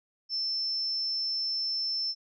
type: tone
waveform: sine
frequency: 5320 Hz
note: E8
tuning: 15 cents sharp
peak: -28 dBFS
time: 0.29-2.15 s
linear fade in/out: 50 ms
effects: none